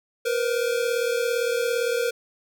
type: tone pair together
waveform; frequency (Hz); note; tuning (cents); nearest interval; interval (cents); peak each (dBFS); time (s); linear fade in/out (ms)
square; 471.4 / 509; A#4 / C5; +19 / -48; minor second; 133; -24 / -28; 0.25-2.11; 10
effects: none